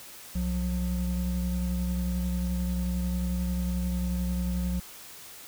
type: tone pair together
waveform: triangle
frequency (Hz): 63.6 / 179.56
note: C2 / F3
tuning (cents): -48 / +48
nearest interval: octave + tritone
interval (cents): 1796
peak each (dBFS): -27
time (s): 0.35-4.8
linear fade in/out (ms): 5
effects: white hiss -46 dBFS RMS until 5.47 s